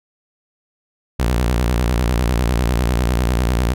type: tone with vibrato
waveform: sawtooth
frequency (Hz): 60.1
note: B1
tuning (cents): -46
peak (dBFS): -11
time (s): 1.19-3.74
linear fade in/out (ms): 10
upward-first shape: sine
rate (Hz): 10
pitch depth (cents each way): 170
effects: none